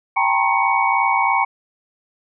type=tone cluster; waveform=sine; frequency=787 / 895 / 958 / 1078 / 2239 Hz; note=G5 / A5 / A#5 / C#6 / C#7; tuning=+7 / +29 / +47 / -49 / +17 cents; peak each=-21 dBFS; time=0.16-1.45 s; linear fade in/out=10 ms; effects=none